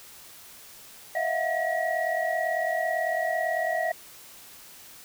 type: tone cluster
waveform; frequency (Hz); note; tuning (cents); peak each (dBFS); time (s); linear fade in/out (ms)
sine; 637 / 675 / 725 / 1915; D#5 / E5 / F#5 / A#6; +41 / +41 / -35 / +46; -30; 1.15-3.92; 5
effects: white hiss -48 dBFS RMS until 5.04 s